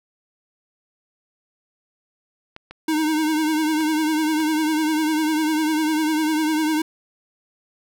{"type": "clicks", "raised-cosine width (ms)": 0.3, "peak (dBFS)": -21, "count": 4, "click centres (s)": [2.564, 2.71, 3.807, 4.403]}
{"type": "tone with vibrato", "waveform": "square", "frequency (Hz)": 311.1, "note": "D#4", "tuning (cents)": 0, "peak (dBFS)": -19, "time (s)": [2.88, 6.82], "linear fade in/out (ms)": 5, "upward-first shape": "triangle", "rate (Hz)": 10, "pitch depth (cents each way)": 63}
{"effects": []}